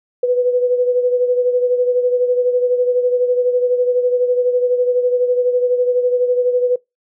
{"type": "beating tone pair", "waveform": "sine", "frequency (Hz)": [493.9, 505.9], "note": ["B4", "B4"], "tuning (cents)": [0, 42], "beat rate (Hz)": 12, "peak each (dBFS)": [-13, -21], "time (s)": [0.23, 6.76], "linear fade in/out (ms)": 5, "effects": ["noise-tail reverb RT60 0.2 s tail -24 dB re dry"]}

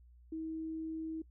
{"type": "tone", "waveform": "sine", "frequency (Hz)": 320, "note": "D#4", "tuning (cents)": 49, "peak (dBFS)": -37, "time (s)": [0.32, 1.22], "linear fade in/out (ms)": 5, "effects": ["noise-tail reverb RT60 0.1 s tail -22 dB re dry", "added 60 Hz sine -57 dBFS peak until 1.3 s"]}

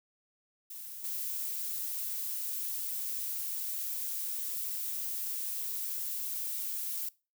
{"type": "noise with level steps", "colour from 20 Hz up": "violet", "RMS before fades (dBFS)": [-44, -36], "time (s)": [0.7, 7.09], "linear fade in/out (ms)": 5, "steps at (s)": 1.04, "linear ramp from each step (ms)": 2, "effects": ["noise-tail reverb RT60 0.3 s tail -22 dB re dry"]}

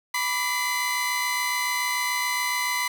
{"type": "tone cluster", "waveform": "sawtooth", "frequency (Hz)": [985, 1168, 2037], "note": ["B5", "D6", "C7"], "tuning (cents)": [-5, -10, -47], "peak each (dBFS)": [-24, -30, -23], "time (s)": [0.14, 2.88], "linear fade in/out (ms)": 5, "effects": []}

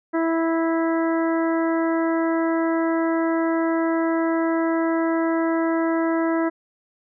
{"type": "harmonic tone", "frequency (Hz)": 328.4, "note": "E4", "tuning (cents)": -6, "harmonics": [1, 2, 3, 4, 5, 6], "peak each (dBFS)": [-20, -26, -30, -32, -34, -36], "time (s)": [0.13, 6.5], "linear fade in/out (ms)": 20, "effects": []}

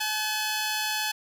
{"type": "tone pair together", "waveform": "10% pulse", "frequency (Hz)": [856, 1525.2], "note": ["A5", "G6"], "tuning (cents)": [-48, -48], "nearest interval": "minor seventh", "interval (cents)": 1000, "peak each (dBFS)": [-19, -25], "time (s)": [0, 1.12], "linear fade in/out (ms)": 10, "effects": []}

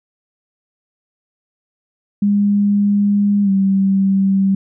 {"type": "tone with pitch glide", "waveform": "sine", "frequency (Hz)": [203.4, 194.1], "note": ["G#3", "G3"], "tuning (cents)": [-36, -17], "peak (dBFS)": -11, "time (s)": [2.22, 4.55], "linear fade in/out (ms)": 5, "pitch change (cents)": -81, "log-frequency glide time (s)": [3.43, 3.5], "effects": []}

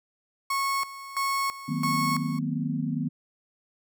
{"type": "tone with tremolo", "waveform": "35% pulse", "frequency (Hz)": 1099, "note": "C#6", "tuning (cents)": -15, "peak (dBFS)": -23, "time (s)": [0.5, 2.39], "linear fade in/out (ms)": 5, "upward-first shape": "square", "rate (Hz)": 1.5, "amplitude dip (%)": 80}
{"type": "chord", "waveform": "sine", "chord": "C half-diminished seventh", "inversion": "first", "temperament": "equal with one note detuned", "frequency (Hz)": [155.56, 185, 233.1, 255.5], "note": ["Eb3", "Gb3", "Bb3", "C4"], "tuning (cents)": [0, 0, 0, -41], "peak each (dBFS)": [-30, -35, -31, -31], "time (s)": [1.68, 3.09], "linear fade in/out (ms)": 10}
{"effects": []}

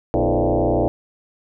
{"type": "tone with frequency modulation", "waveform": "sine", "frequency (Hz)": 121.7, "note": "B2", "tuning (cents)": -25, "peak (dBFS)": -15, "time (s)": [0.14, 0.88], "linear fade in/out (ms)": 0, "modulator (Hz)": 92.3, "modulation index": 6.7, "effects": []}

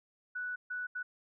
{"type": "tone bursts at uneven times", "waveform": "sine", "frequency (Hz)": 1480, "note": "F#6", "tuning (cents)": 0, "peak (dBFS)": -35, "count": 3, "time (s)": [[0.35, 0.56], [0.7, 0.87], [0.95, 1.03]], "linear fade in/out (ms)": 10, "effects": []}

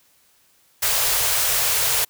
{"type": "band-stop noise", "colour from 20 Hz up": "white", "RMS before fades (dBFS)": -20, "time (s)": [0.82, 2.05], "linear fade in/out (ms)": 10, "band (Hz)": [140, 400], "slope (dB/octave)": 96, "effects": ["white hiss -59 dBFS RMS until 2.09 s"]}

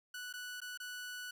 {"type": "tone with dropouts", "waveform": "sawtooth", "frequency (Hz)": 1480, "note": "F#6", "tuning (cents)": 0, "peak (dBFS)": -39, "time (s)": [0.14, 1.31], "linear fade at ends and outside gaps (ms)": 5, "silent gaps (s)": [[0.328, 0.337], [0.604, 0.616], [0.775, 0.8]], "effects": []}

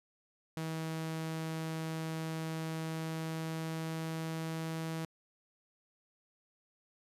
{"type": "tone with pitch glide", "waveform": "sawtooth", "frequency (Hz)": [160.6, 161.9], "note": ["E3", "E3"], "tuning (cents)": [-45, -31], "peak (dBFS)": -32, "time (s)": [0.57, 5.05], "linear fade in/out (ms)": 0, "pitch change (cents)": 14, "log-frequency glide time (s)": [2.65, 4.94], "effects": ["resampled to 32000 Hz"]}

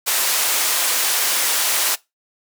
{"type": "band-pass noise", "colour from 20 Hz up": "white", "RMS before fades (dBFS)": -19, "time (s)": [0.06, 1.96], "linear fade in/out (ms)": 20, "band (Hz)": [540, 15000], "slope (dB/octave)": 12, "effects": ["noise-tail reverb RT60 0.2 s tail -21 dB re dry"]}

